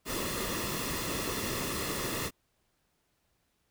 pink noise with comb filter, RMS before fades -34 dBFS, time 0.05-2.31 s, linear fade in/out 50 ms, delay 1.3 ms, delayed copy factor -0.6, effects pink hiss -75 dBFS RMS until 3.7 s

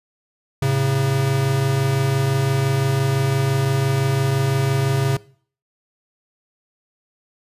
square tone pair together, 109.62 / 135.5 Hz, A2 / C#3, -6 / -39 cents, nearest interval major third, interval 367 cents, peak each -24 / -18 dBFS, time 0.62-5.17 s, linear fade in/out 5 ms, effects noise-tail reverb RT60 0.5 s tail -21 dB re dry + resampled to 32000 Hz

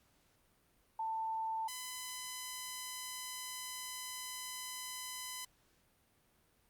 sine / 5% pulse tone pair in turn, 890 / 1010 Hz, A5 / B5, +20 / +39 cents, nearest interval major second, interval 219 cents, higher second, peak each -35 / -30 dBFS, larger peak second, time 0.99-1.68 / 1.68-5.45 s, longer second, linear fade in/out 5 ms, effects pink hiss -72 dBFS RMS until 6.69 s + Opus 48 kbps

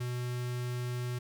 square tone with notch filter, 123.3 Hz, B2, 2 cents flat, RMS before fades -35 dBFS, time 0-1.19 s, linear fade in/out 10 ms, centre 720 Hz, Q 1.6, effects none

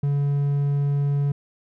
triangle tone, 142.3 Hz, C#3, 46 cents sharp, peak -17 dBFS, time 0.03-1.32 s, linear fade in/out 5 ms, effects none

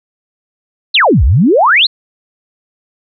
sine exponential two-way sweep, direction down then up, 4416 to 55 to 4416 Hz, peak -5 dBFS, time 0.94-1.87 s, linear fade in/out 10 ms, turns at 1.24 s, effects none

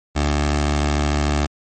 15% pulse tone with notch filter, 73.42 Hz, D2, in tune, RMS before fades -19 dBFS, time 0.15-1.47 s, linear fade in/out 20 ms, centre 180 Hz, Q 1.3, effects MP3 32 kbps

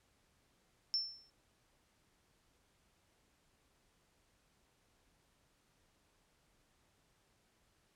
sine tone with exponential decay, 5370 Hz, E8, 31 cents sharp, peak -29 dBFS, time 0.94-1.3 s, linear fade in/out 0 ms, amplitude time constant 78 ms, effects pink hiss -74 dBFS RMS until 7.95 s + low-pass 11000 Hz 12 dB/octave

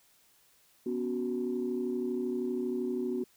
sine chord, B suspended second, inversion none, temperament equal with one note detuned, 246.9 / 279.6 / 370 Hz, B3 / C#4 / F#4, 0 / +15 / 0 cents, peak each -33 / -38 / -32 dBFS, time 0.86-3.24 s, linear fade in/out 5 ms, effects tanh soft clip ceiling -22 dBFS + white hiss -65 dBFS RMS until 3.36 s

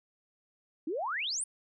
sine exponential sweep, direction up, 288.8 to 9956 Hz, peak -31 dBFS, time 0.87-1.44 s, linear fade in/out 5 ms, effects none

